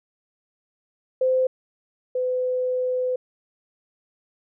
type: tone pair in turn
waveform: sine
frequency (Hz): 516 / 505.7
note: C5 / B4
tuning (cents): -24 / +41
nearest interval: unison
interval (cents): 35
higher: first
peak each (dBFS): -17 / -21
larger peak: first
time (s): 1.21-1.47 / 2.15-3.16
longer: second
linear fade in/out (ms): 5
effects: none